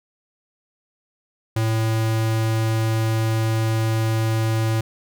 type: tone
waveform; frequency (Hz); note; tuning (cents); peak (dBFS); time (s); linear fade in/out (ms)
square; 111.5; A2; +23; -19; 1.56-4.81; 5
effects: none